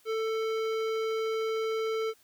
sine tone with hard clipping, 443.4 Hz, A4, 13 cents sharp, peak -30 dBFS, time 0.05-2.14 s, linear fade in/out 50 ms, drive 16 dB, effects white hiss -63 dBFS RMS until 2.23 s

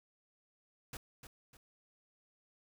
pink noise with echo, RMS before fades -45 dBFS, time 0.93-0.97 s, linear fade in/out 2 ms, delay 300 ms, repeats 2, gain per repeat -8 dB, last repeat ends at 1.57 s, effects none

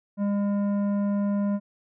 sine tone with tanh clipping, 202.4 Hz, G#3, 44 cents flat, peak -24 dBFS, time 0.17-1.6 s, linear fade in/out 50 ms, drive 11 dB, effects none

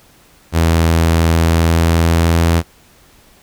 sawtooth tone with pitch glide, 82.41 to 83.56 Hz, E2 to E2, 0 to +24 cents, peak -6 dBFS, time 0.52-2.63 s, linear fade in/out 50 ms, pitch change +24 cents, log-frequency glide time 1.31-2.46 s, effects pink hiss -48 dBFS RMS until 3.42 s

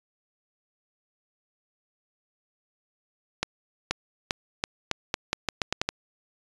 accelerating click train, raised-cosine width 0.2 ms, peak -7 dBFS, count 12, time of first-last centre 3.43-5.89 s, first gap 480 ms, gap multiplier 0.83, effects resampled to 22050 Hz

